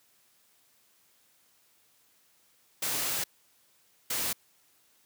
white noise bursts at uneven times, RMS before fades -31 dBFS, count 2, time 2.82-3.24 / 4.1-4.33 s, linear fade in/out 5 ms, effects white hiss -66 dBFS RMS until 5.05 s + high-pass 80 Hz 12 dB/octave

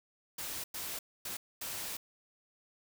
white noise bursts at uneven times, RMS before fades -40 dBFS, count 4, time 0.38-0.64 / 0.74-0.99 / 1.25-1.37 / 1.61-1.97 s, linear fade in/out 5 ms, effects none

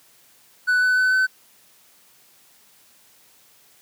triangle tone with pitch steps, 1489 / 1499.4 / 1509.8 / 1520.3 Hz, F#6 / F#6 / F#6 / F#6, +11 / +23 / +35 / +47 cents, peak -14 dBFS, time 0.67-1.27 s, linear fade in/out 20 ms, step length 150 ms, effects white hiss -55 dBFS RMS until 3.81 s + high-pass 80 Hz 12 dB/octave

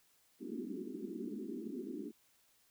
pink band-pass noise, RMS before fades -43 dBFS, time 0.39-2.12 s, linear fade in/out 50 ms, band 200 to 400 Hz, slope 96 dB/octave, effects white hiss -71 dBFS RMS until 2.7 s

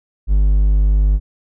triangle tone, 50.2 Hz, G1, 42 cents sharp, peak -8 dBFS, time 0.27-1.2 s, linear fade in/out 50 ms, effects none

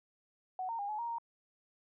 sine tone with pitch steps, 744 / 918 / 809 / 850 / 938 / 930 Hz, F#5 / A#5 / G#5 / G#5 / A#5 / A#5, +9 / -27 / -46 / +40 / +11 / -4 cents, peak -35 dBFS, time 0.59-1.184 s, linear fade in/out 2 ms, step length 99 ms, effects none

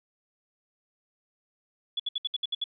sine tone bursts, 3418 Hz, G#7, 49 cents sharp, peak -26 dBFS, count 8, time 1.97-2.641 s, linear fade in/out 5 ms, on 27 ms, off 65 ms, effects none

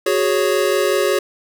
square chord, F# suspended second, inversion none, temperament equal, 370 / 415.3 / 554.4 Hz, F#4 / G#4 / C#5, 0 / 0 / 0 cents, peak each -20 dBFS, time 0.06-1.19 s, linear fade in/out 5 ms, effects none

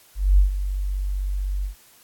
sine tone with ADSR envelope, 47.89 Hz, G1, 40 cents flat, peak -10 dBFS, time 0.15-1.75 s, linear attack 230 ms, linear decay 120 ms, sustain -12 dB, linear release 110 ms, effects white hiss -53 dBFS RMS until 2.03 s + AAC 64 kbps

